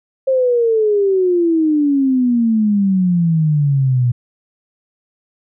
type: exponential sweep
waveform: sine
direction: down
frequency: 536 to 119.9 Hz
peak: -11 dBFS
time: 0.27-4.12 s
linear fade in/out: 10 ms
effects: none